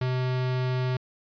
square tone, 127.6 Hz, C3, 43 cents flat, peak -25 dBFS, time 0.01-0.97 s, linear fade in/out 5 ms, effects resampled to 11025 Hz

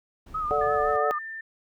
brown noise, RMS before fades -43 dBFS, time 0.26-0.97 s, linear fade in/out 10 ms
sine tone with vibrato, 1244.5 Hz, D#6, in tune, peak -26 dBFS, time 0.34-1.19 s, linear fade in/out 10 ms, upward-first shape triangle, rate 5.8 Hz, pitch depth 73 cents each way
harmonic tone, 146.8 Hz, D3, in tune, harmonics 3 / 4 / 5, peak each -27 / -27 / -27 dBFS, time 0.51-1.11 s, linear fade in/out 0 ms
sine tone with pitch glide, 1732 to 1790 Hz, A6 to A6, -28 to +29 cents, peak -34 dBFS, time 0.61-1.41 s, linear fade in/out 5 ms, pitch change +57 cents, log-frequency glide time 0.77-0.92 s
effects none

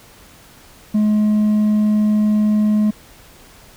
sine tone with hard clipping, 211.8 Hz, G#3, 34 cents sharp, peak -13 dBFS, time 0.94-2.91 s, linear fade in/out 10 ms, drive 2 dB, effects pink hiss -45 dBFS RMS until 3.76 s

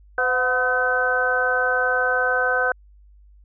harmonic tone with a mistuned harmonic, 253.9 Hz, B3, 48 cents sharp, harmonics 2 / 3 / 4 / 5 / 6, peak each -24 / -26 / -32 / -28 / -20 dBFS, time 0.18-2.72 s, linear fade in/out 2 ms, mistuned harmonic 3, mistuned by -63 cents, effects added 50 Hz sine -47 dBFS peak until 3.44 s

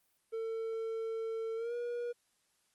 triangle tone with pitch glide, 450 to 479.5 Hz, A4 to A#4, +39 to +49 cents, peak -33 dBFS, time 0.32-2.13 s, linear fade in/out 20 ms, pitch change +110 cents, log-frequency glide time 1.56-1.74 s, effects white hiss -75 dBFS RMS until 2.74 s + Opus 32 kbps

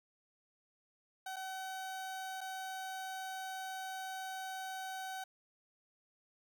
30% pulse tone with dropouts, 759 Hz, F#5, 44 cents sharp, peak -38 dBFS, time 1.26-5.24 s, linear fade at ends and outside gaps 5 ms, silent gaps 1.361-1.365 / 2.408-2.412 s, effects none

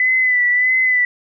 sine tone with vibrato, 2000 Hz, B6, 21 cents sharp, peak -12 dBFS, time 0-1.05 s, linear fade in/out 2 ms, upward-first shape sine, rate 1.6 Hz, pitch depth 37 cents each way, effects none

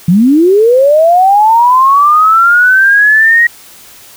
sine linear sweep, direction up, 161.1 to 1900 Hz, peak -3 dBFS, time 0.08-3.47 s, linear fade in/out 5 ms, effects white hiss -36 dBFS RMS until 4.16 s

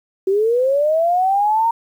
sine linear sweep, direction up, 374 to 932.3 Hz, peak -13 dBFS, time 0.27-1.71 s, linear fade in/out 5 ms, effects 8-bit

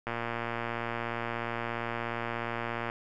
click train, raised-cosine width 0.5 ms, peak -18 dBFS, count 332, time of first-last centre 0.07-2.899 s, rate 117 Hz, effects none

